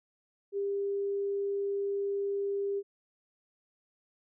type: tone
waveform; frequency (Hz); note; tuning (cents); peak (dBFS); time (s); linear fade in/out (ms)
sine; 399.4; G4; +32; -29; 0.52-2.83; 50
effects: none